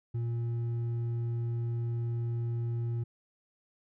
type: tone with hard clipping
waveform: sine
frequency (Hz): 117.4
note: A#2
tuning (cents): +13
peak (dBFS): -31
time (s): 0.14-3.04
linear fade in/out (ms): 10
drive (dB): 4
effects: none